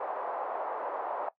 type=band-pass noise; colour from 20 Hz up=white; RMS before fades=-35 dBFS; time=0-1.29 s; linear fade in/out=5 ms; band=530 to 940 Hz; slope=24 dB/octave; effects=noise-tail reverb RT60 0.1 s tail -17 dB re dry